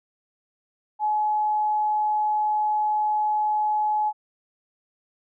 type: tone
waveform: sine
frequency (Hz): 849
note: G#5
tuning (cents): +38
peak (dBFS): -20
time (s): 0.99-4.13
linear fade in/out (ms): 50
effects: none